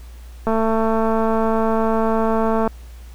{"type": "click train", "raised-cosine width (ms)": 1, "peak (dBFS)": -7, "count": 493, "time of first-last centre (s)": [0.47, 2.676], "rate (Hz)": 223, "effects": ["added 59 Hz sine -35 dBFS peak until 3.14 s", "pink hiss -50 dBFS RMS until 3.14 s"]}